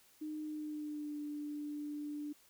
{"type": "tone with pitch glide", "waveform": "sine", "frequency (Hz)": [306.4, 295.3], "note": ["D#4", "D4"], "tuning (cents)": [-27, 10], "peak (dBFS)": -39, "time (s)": [0.21, 2.33], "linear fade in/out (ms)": 10, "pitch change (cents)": -63, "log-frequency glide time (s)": [0.43, 1.19], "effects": ["white hiss -66 dBFS RMS until 2.49 s"]}